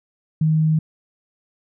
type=tone; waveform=sine; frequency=157 Hz; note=D#3; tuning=16 cents sharp; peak=-14 dBFS; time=0.41-0.79 s; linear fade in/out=5 ms; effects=none